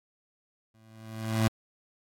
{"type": "tone with exponential growth", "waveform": "25% pulse", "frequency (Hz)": 111, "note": "A2", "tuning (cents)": 16, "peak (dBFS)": -17, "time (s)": [0.74, 1.48], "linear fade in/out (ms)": 5, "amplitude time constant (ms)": 160, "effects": ["AAC 48 kbps"]}